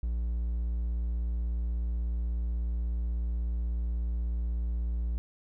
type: tone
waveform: triangle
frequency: 58.2 Hz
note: A#1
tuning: 2 cents flat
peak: -26 dBFS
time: 0.03-5.18 s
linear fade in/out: 0 ms
effects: none